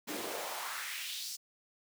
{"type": "noise with high-pass filter sweep", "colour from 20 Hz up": "pink", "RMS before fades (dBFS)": -40, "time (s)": [0.07, 1.37], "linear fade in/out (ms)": 20, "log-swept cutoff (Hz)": [250, 5800], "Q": 2.2, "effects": []}